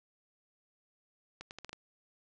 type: accelerating click train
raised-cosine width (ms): 0.2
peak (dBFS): -27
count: 6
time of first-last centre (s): 1.41-1.73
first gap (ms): 99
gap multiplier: 0.78
effects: resampled to 16000 Hz + 9-bit